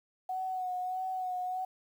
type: tone with vibrato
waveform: sine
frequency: 740 Hz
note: F#5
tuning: in tune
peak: -32 dBFS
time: 0.29-1.65 s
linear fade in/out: 5 ms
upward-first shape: sine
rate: 1.6 Hz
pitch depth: 28 cents each way
effects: 10-bit